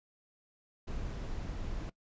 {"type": "noise", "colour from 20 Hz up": "brown", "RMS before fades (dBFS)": -38, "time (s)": [0.87, 1.9], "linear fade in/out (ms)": 10, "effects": ["noise-tail reverb RT60 0.1 s tail -21 dB re dry", "resampled to 16000 Hz"]}